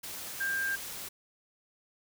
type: tone in noise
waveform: sine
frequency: 1593 Hz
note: G6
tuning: 27 cents sharp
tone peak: -29 dBFS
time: 0.4-0.76 s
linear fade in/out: 10 ms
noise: white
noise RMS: -41 dBFS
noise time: 0.03-1.09 s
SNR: +9 dB
effects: none